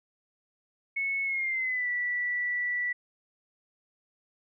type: tone with pitch glide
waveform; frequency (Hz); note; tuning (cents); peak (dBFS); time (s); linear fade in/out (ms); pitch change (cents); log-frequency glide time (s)
sine; 2200 to 1960; C#7 to B6; -14 to -14; -27; 0.96-2.93; 10; -200; 1.24-1.89
effects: none